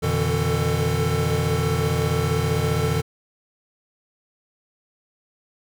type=tone cluster; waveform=square; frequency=87 / 121.5 / 146.3 / 161.5 / 444.9 Hz; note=F2 / B2 / D3 / E3 / A4; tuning=-6 / -28 / -6 / -35 / +19 cents; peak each=-27 dBFS; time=0.02-3.02 s; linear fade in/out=20 ms; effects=none